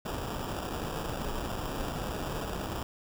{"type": "noise with sample-and-hold", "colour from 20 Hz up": "pink", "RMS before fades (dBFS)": -35, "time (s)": [0.05, 2.83], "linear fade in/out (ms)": 2, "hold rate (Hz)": 2100, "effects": []}